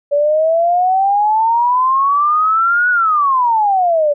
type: exponential two-way sweep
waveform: sine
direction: up then down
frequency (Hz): 569 to 1480 to 569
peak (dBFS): -10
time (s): 0.11-4.14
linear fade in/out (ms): 20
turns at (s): 2.9
effects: none